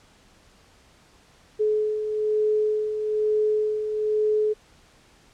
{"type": "beating tone pair", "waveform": "sine", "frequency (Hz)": [426.2, 427.3], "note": ["G#4", "G#4"], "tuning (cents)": [45, 49], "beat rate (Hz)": 1.1, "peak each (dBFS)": [-30, -21], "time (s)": [1.59, 4.54], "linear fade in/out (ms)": 20, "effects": ["pink hiss -56 dBFS RMS until 5.33 s", "low-pass 8000 Hz 12 dB/octave"]}